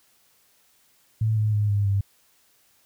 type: tone with pitch steps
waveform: sine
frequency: 110 / 107.18 / 104.43 / 101.75 / 99.14 Hz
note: A2 / A2 / G#2 / G#2 / G2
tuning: 0 / -45 / +10 / -35 / +20 cents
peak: -19 dBFS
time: 1.21-2.01 s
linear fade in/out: 5 ms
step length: 160 ms
effects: white hiss -62 dBFS RMS until 2.85 s